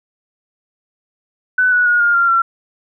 sine tone with pitch steps, 1500 / 1470.8 / 1442.2 / 1414.2 / 1386.7 / 1359.7 Hz, F#6 / F#6 / F#6 / F6 / F6 / F6, +23 / -11 / -45 / +21 / -13 / -47 cents, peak -10 dBFS, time 1.58-2.42 s, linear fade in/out 5 ms, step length 140 ms, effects none

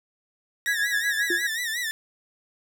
sawtooth tone with vibrato, 1864.7 Hz, A#6, in tune, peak -23 dBFS, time 0.66-1.91 s, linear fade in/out 0 ms, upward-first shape sine, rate 5.5 Hz, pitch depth 110 cents each way
sine tone with tremolo, 1661.2 Hz, G#6, in tune, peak -21 dBFS, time 0.67-1.47 s, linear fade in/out 5 ms, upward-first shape sine, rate 7.8 Hz, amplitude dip 75%
sine tone with exponential decay, 349.2 Hz, F4, in tune, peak -22 dBFS, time 1.3-1.45 s, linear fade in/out 5 ms, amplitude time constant 32 ms
effects none

